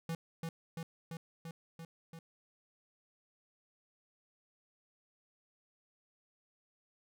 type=tone with echo; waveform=square; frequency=164.81 Hz; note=E3; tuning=in tune; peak=-36 dBFS; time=0.09-0.15 s; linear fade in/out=2 ms; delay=340 ms; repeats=6; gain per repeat=-2 dB; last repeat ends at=2.19 s; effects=none